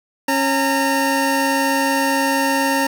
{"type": "tone pair together", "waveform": "25% pulse", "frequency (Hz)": [273.3, 917.3], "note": ["C#4", "A#5"], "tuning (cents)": [-24, -28], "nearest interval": "octave + major sixth", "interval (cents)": 2096, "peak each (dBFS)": -15, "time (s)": [0.28, 2.87], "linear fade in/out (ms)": 5, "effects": []}